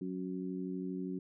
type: harmonic tone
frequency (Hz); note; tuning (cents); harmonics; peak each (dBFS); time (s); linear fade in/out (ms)
92.5; F#2; 0; 2 / 3 / 4; -39 / -40 / -43; 0.01-1.19; 5
effects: none